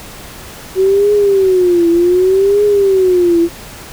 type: tone with vibrato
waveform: sine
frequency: 374 Hz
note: F#4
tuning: 19 cents sharp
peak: -7 dBFS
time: 0.75-3.49 s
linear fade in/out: 50 ms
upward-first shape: triangle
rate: 0.66 Hz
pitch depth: 190 cents each way
effects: pink hiss -32 dBFS RMS until 3.92 s